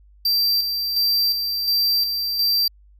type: tone with tremolo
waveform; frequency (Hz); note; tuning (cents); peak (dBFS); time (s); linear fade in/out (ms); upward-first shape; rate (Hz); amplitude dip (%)
square; 4699; D8; 0; -17; 0.25-2.68; 5; square; 1.4; 45
effects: added 50 Hz sine -48 dBFS peak until 2.99 s